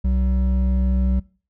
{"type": "tone pair together", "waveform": "triangle", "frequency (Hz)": [63.4, 190], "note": ["B1", "F#3"], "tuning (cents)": [46, 46], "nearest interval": "octave + perfect fifth", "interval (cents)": 1900, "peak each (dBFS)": [-15, -21], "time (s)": [0.04, 1.2], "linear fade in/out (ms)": 10, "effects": ["noise-tail reverb RT60 0.4 s tail -22 dB re dry"]}